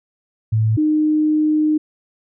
sine tone pair in turn, 110 / 306.5 Hz, A2 / D#4, 0 / -26 cents, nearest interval octave + tritone, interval 1774 cents, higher second, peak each -13 dBFS, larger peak neither, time 0.52-0.77 / 0.77-1.78 s, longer second, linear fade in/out 10 ms, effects none

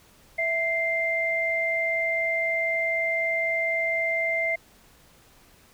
sine tone pair together, 659.3 / 2092 Hz, E5 / C7, 0 / -1 cents, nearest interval octave + minor sixth, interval 1999 cents, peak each -28 / -24 dBFS, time 0.38-4.56 s, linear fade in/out 10 ms, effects pink hiss -56 dBFS RMS until 5.73 s

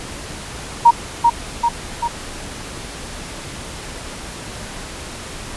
sine tone with echo, 940 Hz, A#5, 14 cents sharp, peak -4 dBFS, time 0.85-0.91 s, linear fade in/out 10 ms, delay 390 ms, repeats 3, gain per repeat -4 dB, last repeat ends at 2.08 s, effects pink hiss -31 dBFS RMS until 5.56 s + resampled to 24000 Hz

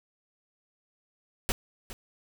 pink noise with echo, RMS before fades -27 dBFS, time 1.49-1.52 s, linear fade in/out 0 ms, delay 410 ms, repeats 1, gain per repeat -14 dB, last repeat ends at 1.93 s, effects none

